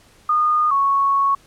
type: tone pair in turn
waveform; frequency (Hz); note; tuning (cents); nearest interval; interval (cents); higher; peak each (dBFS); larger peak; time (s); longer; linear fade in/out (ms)
sine; 1224 / 1107; D#6 / C#6; -29 / -3; major second; 174; first; -14; neither; 0.29-0.71 / 0.71-1.35; second; 5
effects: pink hiss -52 dBFS RMS until 1.46 s + low-pass 11000 Hz 12 dB/octave